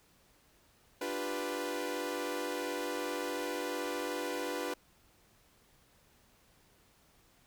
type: chord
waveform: sawtooth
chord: G dominant seventh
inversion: second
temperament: equal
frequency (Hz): 293.7 / 349.2 / 392 / 493.9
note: D4 / F4 / G4 / B4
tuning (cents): 0 / 0 / 0 / 0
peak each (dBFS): -37 / -37 / -39 / -34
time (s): 1.01-4.74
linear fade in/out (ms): 5
effects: pink hiss -66 dBFS RMS until 7.46 s